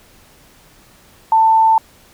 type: tone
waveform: sine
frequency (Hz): 890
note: A5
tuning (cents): +20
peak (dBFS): -8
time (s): 1.32-1.78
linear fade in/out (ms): 2
effects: pink hiss -48 dBFS RMS until 2.13 s